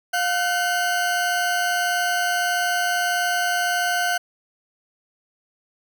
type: tone pair together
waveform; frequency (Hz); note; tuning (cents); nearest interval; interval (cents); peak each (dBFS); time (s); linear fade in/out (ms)
40% pulse; 708 / 1517.6; F5 / F#6; +23 / +43; octave + minor second; 1320; -22; 0.13-4.18; 10
effects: none